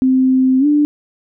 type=tone with pitch glide; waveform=sine; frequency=260 to 295.2 Hz; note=C4 to D4; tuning=-11 to +9 cents; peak=-9 dBFS; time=0.02-0.85 s; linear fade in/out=0 ms; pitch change=+220 cents; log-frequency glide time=0.59-0.66 s; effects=none